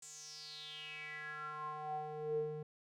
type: tone with band-pass filter sweep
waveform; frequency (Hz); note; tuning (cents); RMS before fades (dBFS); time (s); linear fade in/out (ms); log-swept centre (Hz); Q
square; 152; D#3; -40; -44; 0.02-2.63; 5; 7700 to 330; 6.9
effects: none